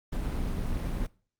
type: noise with amplitude modulation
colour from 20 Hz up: brown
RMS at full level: -28 dBFS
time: 0.12-1.07 s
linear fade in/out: 10 ms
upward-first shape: sine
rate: 212 Hz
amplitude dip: 55%
effects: noise-tail reverb RT60 0.4 s tail -21 dB re dry + Opus 48 kbps